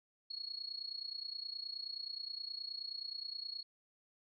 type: tone with amplitude modulation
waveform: sine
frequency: 4328 Hz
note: C#8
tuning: 42 cents flat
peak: -37 dBFS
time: 0.3-3.63 s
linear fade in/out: 10 ms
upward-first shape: sine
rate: 29.5 Hz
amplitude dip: 85%
effects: MP3 48 kbps